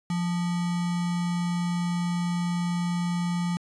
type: tone with sample-and-hold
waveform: sine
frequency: 174.61 Hz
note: F3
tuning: in tune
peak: -24 dBFS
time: 0.1-3.57 s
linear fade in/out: 2 ms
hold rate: 1050 Hz
effects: resampled to 22050 Hz